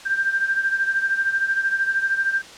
sine beating tone pair, 1578 / 1591 Hz, G6 / G6, +11 / +25 cents, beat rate 13 Hz, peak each -20 / -25 dBFS, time 0.05-2.42 s, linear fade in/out 20 ms, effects white hiss -41 dBFS RMS until 2.57 s + low-pass 6000 Hz 12 dB/octave

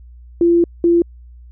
sine tone bursts at uneven times, 342 Hz, F4, 36 cents flat, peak -9 dBFS, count 2, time 0.41-0.64 / 0.84-1.02 s, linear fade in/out 2 ms, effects added 60 Hz sine -37 dBFS peak until 1.51 s

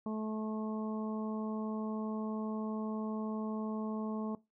harmonic tone, 216.9 Hz, A3, 25 cents flat, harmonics 1 / 2 / 3 / 4 / 5, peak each -35 / -43 / -47 / -49 / -48 dBFS, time 0.06-4.35 s, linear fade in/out 2 ms, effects noise-tail reverb RT60 0.2 s tail -19 dB re dry

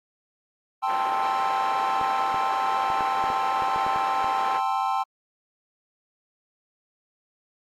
triangle chord, A minor seventh, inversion third, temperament equal, 784 / 880 / 1046.5 / 1318.5 Hz, G5 / A5 / C6 / E6, 0 / 0 / 0 / 0 cents, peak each -24 / -27 / -26 / -30 dBFS, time 0.82-5.04 s, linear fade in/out 20 ms
pink band-pass noise, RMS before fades -34 dBFS, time 0.86-4.61 s, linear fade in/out 50 ms, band 570 to 1900 Hz, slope 12 dB/octave
clicks, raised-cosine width 1 ms, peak -19 dBFS, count 11, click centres 2.013 / 2.344 / 2.902 / 3.008 / 3.24 / 3.302 / 3.622 / 3.761 / 3.865 / 3.961 / 4.244 s
effects Opus 32 kbps

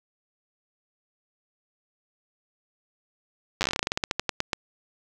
slowing click train, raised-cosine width 0.2 ms, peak -7 dBFS, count 21, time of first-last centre 3.61-4.532 s, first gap 9 ms, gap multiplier 1.15, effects none

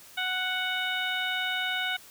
harmonic tone, 740 Hz, F#5, in tune, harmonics 1 / 2 / 3 / 4 / 5, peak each -36 / -31 / -34 / -34 / -35 dBFS, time 0.17-1.97 s, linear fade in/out 10 ms, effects white hiss -51 dBFS RMS until 2.1 s

